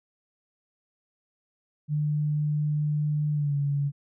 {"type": "tone with pitch glide", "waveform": "sine", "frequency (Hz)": [149.6, 142.27], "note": ["D3", "C#3"], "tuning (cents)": [32, 45], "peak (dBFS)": -23, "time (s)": [1.88, 3.92], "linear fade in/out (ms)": 50, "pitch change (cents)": -87, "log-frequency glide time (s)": [3.33, 3.55], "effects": []}